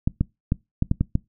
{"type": "clicks", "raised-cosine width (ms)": 5, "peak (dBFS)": -7, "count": 7, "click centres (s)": [0.075, 0.21, 0.521, 0.824, 0.914, 1.01, 1.154], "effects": ["noise-tail reverb RT60 0.2 s tail -23 dB re dry"]}